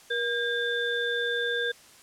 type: tone cluster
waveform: sine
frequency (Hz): 476 / 1612 / 3546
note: A#4 / G6 / A7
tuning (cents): +36 / +48 / +13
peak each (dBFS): -30 / -28 / -33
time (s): 0.1-1.72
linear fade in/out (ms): 10
effects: white hiss -53 dBFS RMS until 2.02 s + low-pass 10000 Hz 12 dB/octave